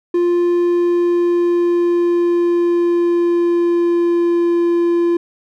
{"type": "tone with pitch glide", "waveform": "triangle", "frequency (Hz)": [349.2, 343.4], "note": ["F4", "F4"], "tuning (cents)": [0, -29], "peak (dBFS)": -10, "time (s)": [0.14, 5.17], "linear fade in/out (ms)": 5, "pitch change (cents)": -29, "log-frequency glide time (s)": [0.47, 4.6], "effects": []}